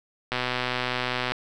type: click train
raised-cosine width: 0.3 ms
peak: -10 dBFS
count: 126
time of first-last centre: 0.32-1.32 s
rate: 125 Hz
effects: none